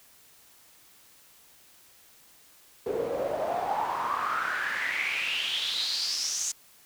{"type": "noise with band-pass filter sweep", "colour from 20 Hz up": "pink", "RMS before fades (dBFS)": -30, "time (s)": [2.86, 6.52], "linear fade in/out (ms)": 5, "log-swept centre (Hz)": [420, 6800], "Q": 6.7, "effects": ["white hiss -57 dBFS RMS until 6.85 s"]}